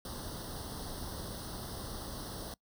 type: noise with comb filter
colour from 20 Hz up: pink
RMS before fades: -42 dBFS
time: 0.05-2.54 s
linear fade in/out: 2 ms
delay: 0.21 ms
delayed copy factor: +1
effects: noise-tail reverb RT60 0.1 s tail -23 dB re dry